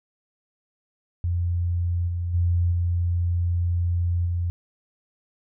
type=tone with level steps; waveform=sine; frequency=87 Hz; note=F2; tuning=6 cents flat; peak=-21 / -24 / -18 / -20 / -22 dBFS; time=1.24-4.5 s; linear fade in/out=0 ms; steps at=2.07 / 2.33 / 2.71 / 4.25 s; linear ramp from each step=20 ms; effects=none